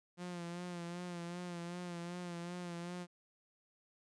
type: tone with vibrato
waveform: sawtooth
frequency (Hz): 174.6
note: F3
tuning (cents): 0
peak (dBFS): -38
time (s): 0.17-3.07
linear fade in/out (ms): 50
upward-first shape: sine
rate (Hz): 2.6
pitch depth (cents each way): 41
effects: resampled to 22050 Hz